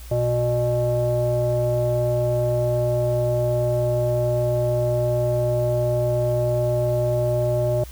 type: tone with low-pass filter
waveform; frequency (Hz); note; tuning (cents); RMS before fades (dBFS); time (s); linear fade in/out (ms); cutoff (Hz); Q
square; 121.3; B2; -31; -21; 0.11-7.84; 5; 610; 5.7
effects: added 60 Hz sine -36 dBFS peak until 7.91 s + white hiss -46 dBFS RMS until 7.91 s